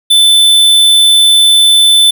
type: tone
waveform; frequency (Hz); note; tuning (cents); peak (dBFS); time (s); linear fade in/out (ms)
square; 3520; A7; 0; -4; 0.1-2.11; 10
effects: none